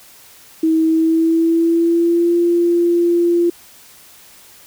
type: tone with pitch glide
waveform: sine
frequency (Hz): 321.2 to 344.3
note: E4 to F4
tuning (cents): -45 to -25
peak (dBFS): -11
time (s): 0.63-3.5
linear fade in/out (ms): 5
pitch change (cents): +120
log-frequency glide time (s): 0.88-2.36
effects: white hiss -44 dBFS RMS until 4.66 s